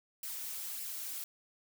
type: noise with flanger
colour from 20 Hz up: blue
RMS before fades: -41 dBFS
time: 0.23-1.24 s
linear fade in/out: 2 ms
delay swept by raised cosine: 0.39 to 3.99 ms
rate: 1.7 Hz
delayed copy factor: +0.55
effects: none